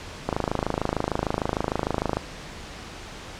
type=click train; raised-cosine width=1 ms; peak=-9 dBFS; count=51; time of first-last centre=0.29-2.17 s; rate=26.6 Hz; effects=pink hiss -39 dBFS RMS until 3.39 s + low-pass 6000 Hz 12 dB/octave